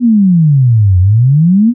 sine exponential two-way sweep, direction down then up, 250 to 88.2 to 250 Hz, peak -4 dBFS, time 0-1.74 s, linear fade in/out 50 ms, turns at 0.99 s, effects none

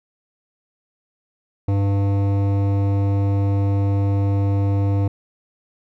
triangle tone with hard clipping, 99.4 Hz, G2, 25 cents sharp, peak -18 dBFS, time 1.68-5.08 s, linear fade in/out 5 ms, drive 18 dB, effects none

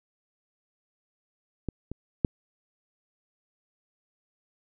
clicks, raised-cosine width 3 ms, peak -17 / -22 / -8 dBFS, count 3, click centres 1.687 / 1.916 / 2.248 s, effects none

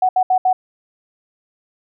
sine tone bursts at uneven times, 743 Hz, F#5, 7 cents sharp, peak -11 dBFS, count 4, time 0.02-0.09 / 0.16-0.23 / 0.3-0.38 / 0.45-0.53 s, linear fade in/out 5 ms, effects none

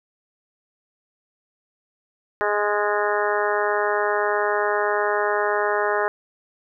harmonic tone with a mistuned harmonic, 207.7 Hz, G#3, in tune, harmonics 2 / 3 / 4 / 5 / 6 / 7 / 8 / 9, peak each -24 / -26 / -27 / -28 / -29 / -29 / -30 / -31 dBFS, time 2.41-6.08 s, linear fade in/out 0 ms, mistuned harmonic 9, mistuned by -36 cents, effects none

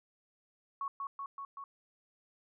sine tone with echo, 1109 Hz, C#6, in tune, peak -34 dBFS, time 0.81-0.88 s, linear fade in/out 2 ms, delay 190 ms, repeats 4, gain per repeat -2 dB, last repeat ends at 1.64 s, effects none

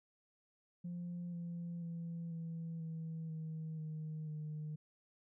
sine tone with pitch steps, 174.61 / 171.31 / 168.08 / 164.91 / 161.79 / 158.74 / 155.74 / 152.8 Hz, F3 / F3 / E3 / E3 / E3 / D#3 / D#3 / D#3, 0 / -33 / +34 / +1 / -32 / +35 / +2 / -31 cents, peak -39 dBFS, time 0.84-4.76 s, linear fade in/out 10 ms, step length 490 ms, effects tanh soft clip ceiling -38 dBFS

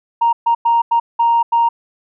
sine tone bursts at uneven times, 932.3 Hz, A#5, in tune, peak -9 dBFS, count 6, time 0.21-0.33 / 0.46-0.55 / 0.65-0.82 / 0.91-1 / 1.19-1.43 / 1.52-1.69 s, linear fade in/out 10 ms, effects tanh soft clip ceiling -6 dBFS

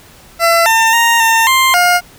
20% pulse tone with pitch steps, 673 / 901 / 931 / 906 / 1050 / 711 Hz, E5 / A5 / A#5 / A#5 / C6 / F5, +36 / +41 / -2 / -50 / +6 / +31 cents, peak -3 dBFS, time 0.39-2.01 s, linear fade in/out 50 ms, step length 270 ms, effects pink hiss -41 dBFS RMS until 2.18 s

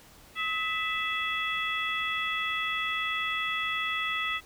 sine tone cluster, 1282 / 1987 / 2630 / 3359 Hz, E6 / B6 / E7 / G#7, -49 / +10 / -5 / +19 cents, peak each -33 / -32 / -34 / -35 dBFS, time 0.35-4.41 s, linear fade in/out 50 ms, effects pink hiss -54 dBFS RMS until 4.45 s

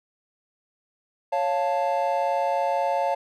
triangle chord, Db augmented, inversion none, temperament equal, 554.4 / 698.5 / 880 Hz, Db5 / F5 / A5, 0 / 0 / 0 cents, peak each -24 dBFS, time 1.32-3.15 s, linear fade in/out 10 ms, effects none

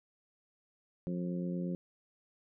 harmonic tone, 88.6 Hz, F2, 25 cents sharp, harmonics 2 / 3 / 4 / 5 / 6, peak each -34 / -43 / -43 / -51 / -46 dBFS, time 1.07-1.75 s, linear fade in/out 0 ms, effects none

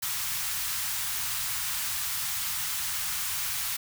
white band-stop noise, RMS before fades -31 dBFS, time 0.02-3.77 s, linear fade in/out 10 ms, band 150 to 910 Hz, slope 24 dB/octave, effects none

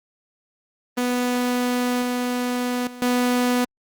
sawtooth tone with level steps, 246.9 Hz, B3, in tune, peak -16 / -18 / -32 / -14 dBFS, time 0.97-3.65 s, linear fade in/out 10 ms, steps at 2.02 / 2.87 / 3.02 s, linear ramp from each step 2 ms, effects Opus 24 kbps

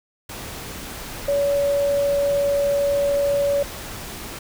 sine tone in noise, 567 Hz, C#5, 39 cents sharp, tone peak -17 dBFS, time 1.28-3.63 s, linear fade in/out 5 ms, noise pink, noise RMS -34 dBFS, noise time 0.29-4.39 s, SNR +14 dB, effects none

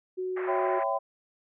sine tone, 370 Hz, F#4, in tune, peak -29 dBFS, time 0.17-0.8 s, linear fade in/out 20 ms
white band-pass noise, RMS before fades -39 dBFS, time 0.36-0.84 s, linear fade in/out 10 ms, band 500 to 2100 Hz, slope 48 dB/octave
sine chord, C# half-diminished seventh, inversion none, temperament equal with one note detuned, 554.4 / 659.3 / 784 / 1012.6 Hz, C#5 / E5 / G5 / B5, 0 / 0 / 0 / +43 cents, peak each -31 dBFS, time 0.47-0.99 s, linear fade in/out 20 ms
effects none

